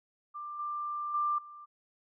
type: tone with level steps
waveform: sine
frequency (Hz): 1186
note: D6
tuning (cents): +17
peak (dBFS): -38 / -33 / -27 / -46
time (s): 0.34-1.66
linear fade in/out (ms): 20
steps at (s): 0.59 / 1.14 / 1.38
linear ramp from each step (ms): 5
effects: none